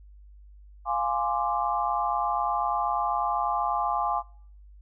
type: chord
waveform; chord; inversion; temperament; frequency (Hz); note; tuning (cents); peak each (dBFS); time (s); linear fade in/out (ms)
sine; D half-diminished seventh; first; equal; 698.5 / 830.6 / 1046.5 / 1174.7; F5 / Ab5 / C6 / D6; 0 / 0 / 0 / 0; -30 / -28 / -30 / -30; 0.85-4.23; 50
effects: noise-tail reverb RT60 0.6 s tail -25 dB re dry + added 50 Hz sine -47 dBFS peak until 4.81 s